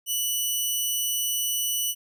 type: tone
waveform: 10% pulse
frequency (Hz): 2960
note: F#7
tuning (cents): 0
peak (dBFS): -16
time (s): 0.06-1.95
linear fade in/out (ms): 50
effects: none